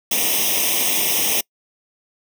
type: noise with comb filter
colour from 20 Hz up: white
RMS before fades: -19 dBFS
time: 0.11-1.41 s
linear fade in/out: 5 ms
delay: 0.34 ms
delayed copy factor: +0.95
effects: noise-tail reverb RT60 0.1 s tail -26 dB re dry + high-pass 200 Hz 12 dB/octave